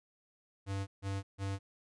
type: tone bursts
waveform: square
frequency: 98 Hz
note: G2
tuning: in tune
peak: -35 dBFS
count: 3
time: 0.66-1.59 s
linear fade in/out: 50 ms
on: 210 ms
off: 150 ms
effects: resampled to 22050 Hz